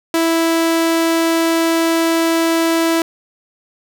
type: tone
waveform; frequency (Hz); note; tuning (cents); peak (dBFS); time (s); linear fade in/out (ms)
sawtooth; 329.6; E4; 0; -9; 0.14-3.02; 2
effects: none